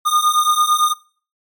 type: beating tone pair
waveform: square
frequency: 1216 / 1224.9 Hz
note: D#6 / D#6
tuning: -40 / -27 cents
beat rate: 8.9 Hz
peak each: -18 / -16 dBFS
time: 0.05-0.94 s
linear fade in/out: 20 ms
effects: noise-tail reverb RT60 0.4 s tail -21 dB re dry + MP3 96 kbps